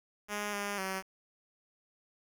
5% pulse tone with pitch steps, 207.1 / 203 / 190.4 Hz, G#3 / G#3 / F#3, -5 / -39 / +50 cents, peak -23 dBFS, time 0.28-1.03 s, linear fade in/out 50 ms, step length 250 ms, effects 10-bit

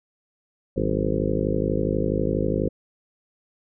harmonic tone with a mistuned harmonic, 52.2 Hz, G#1, 10 cents sharp, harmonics 1 / 2 / 3 / 4 / 5 / 6 / 7 / 8 / 9 / 10, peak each -30 / -30 / -30 / -30 / -30 / -30 / -30 / -30 / -30 / -30 dBFS, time 0.76-2.69 s, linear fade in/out 10 ms, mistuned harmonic 4, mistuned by -120 cents, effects none

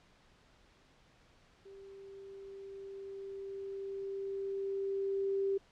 sine tone with level ramp, 392 Hz, G4, in tune, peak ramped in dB -50 to -29 dBFS, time 1.65-5.58 s, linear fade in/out 10 ms, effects pink hiss -65 dBFS RMS until 5.71 s + low-pass 5000 Hz 12 dB/octave

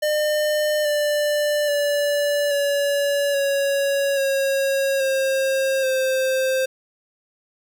square tone with pitch steps, 604 / 591.9 / 580.1 / 568.5 / 557.1 / 545.9 / 535 / 524.3 Hz, D5 / D5 / D5 / C#5 / C#5 / C#5 / C5 / C5, +48 / +13 / -21 / +44 / +9 / -27 / +38 / +3 cents, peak -19 dBFS, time 0.02-6.66 s, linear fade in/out 10 ms, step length 830 ms, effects 8-bit

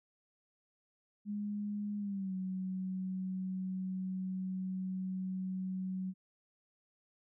sine tone with pitch glide, 206.4 to 187.1 Hz, G#3 to F#3, -10 to +20 cents, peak -35 dBFS, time 1.25-6.14 s, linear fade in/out 50 ms, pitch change -170 cents, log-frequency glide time 1.98-2.34 s, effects none

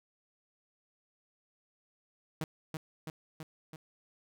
sawtooth tone with echo, 157.8 Hz, D#3, 25 cents sharp, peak -29 dBFS, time 2.41-2.44 s, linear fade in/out 2 ms, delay 330 ms, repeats 4, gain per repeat -3 dB, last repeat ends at 3.76 s, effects none

